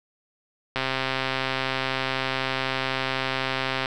click train, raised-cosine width 0.3 ms, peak -9 dBFS, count 410, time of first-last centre 0.76-3.858 s, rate 132 Hz, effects none

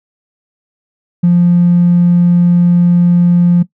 triangle tone with tanh clipping, 174.61 Hz, F3, in tune, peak -4 dBFS, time 1.23-3.63 s, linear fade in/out 10 ms, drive 1 dB, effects noise-tail reverb RT60 0.1 s tail -17 dB re dry

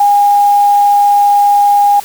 sine tone, 815 Hz, G#5, 33 cents flat, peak -5 dBFS, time 0-2 s, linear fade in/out 5 ms, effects white hiss -30 dBFS RMS until 2.04 s

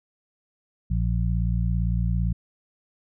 harmonic tone, 57.7 Hz, A#1, 17 cents flat, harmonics 1 / 2 / 3, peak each -23 / -26 / -28 dBFS, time 0.9-2.33 s, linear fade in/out 10 ms, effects none

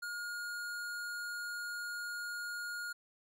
sine tone with hard clipping, 1428 Hz, F6, 38 cents sharp, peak -40 dBFS, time 0.02-2.93 s, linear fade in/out 10 ms, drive 17 dB, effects none

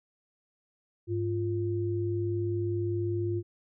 sine tone pair together, 102.84 / 347.7 Hz, G#2 / F4, -17 / -8 cents, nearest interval octave + major sixth, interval 2109 cents, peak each -30 / -30 dBFS, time 1.07-3.43 s, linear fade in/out 50 ms, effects none

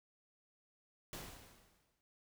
pink noise with exponential decay, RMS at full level -45 dBFS, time 1.13-2.01 s, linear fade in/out 0 ms, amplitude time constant 190 ms, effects noise-tail reverb RT60 0.3 s tail -22 dB re dry

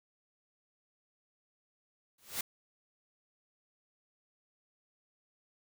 white noise with exponential growth, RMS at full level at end -31 dBFS, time 2.18-2.41 s, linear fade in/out 5 ms, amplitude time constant 48 ms, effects none

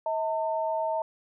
sine tone pair together, 640.2 / 902 Hz, D#5 / A5, +49 / +43 cents, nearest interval tritone, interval 594 cents, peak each -28 / -29 dBFS, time 0.06-1.02 s, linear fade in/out 2 ms, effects none

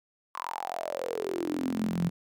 sawtooth tone with high-pass filter sweep, 43.65 Hz, F1, in tune, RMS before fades -32 dBFS, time 0.34-2.1 s, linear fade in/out 20 ms, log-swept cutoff 1100 to 160 Hz, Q 9.3, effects none

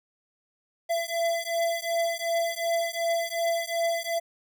square beating tone pair, 672 / 674.7 Hz, E5 / E5, +33 / +40 cents, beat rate 2.7 Hz, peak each -29 dBFS, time 0.89-4.2 s, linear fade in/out 20 ms, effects none

